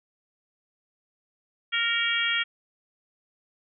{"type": "harmonic tone with a mistuned harmonic", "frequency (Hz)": 465.6, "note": "A#4", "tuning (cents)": -2, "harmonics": [3, 4, 5, 6, 7], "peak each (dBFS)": [-30, -29, -29, -31, -28], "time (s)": [1.72, 2.44], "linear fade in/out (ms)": 20, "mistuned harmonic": 5, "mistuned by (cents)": -22, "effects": []}